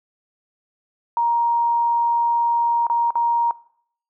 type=tone with dropouts; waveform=sine; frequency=939 Hz; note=A#5; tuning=12 cents sharp; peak=-16 dBFS; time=1.17-3.51 s; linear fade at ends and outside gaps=1 ms; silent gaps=2.868-2.899 / 3.106-3.155 s; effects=noise-tail reverb RT60 0.6 s tail -20 dB re dry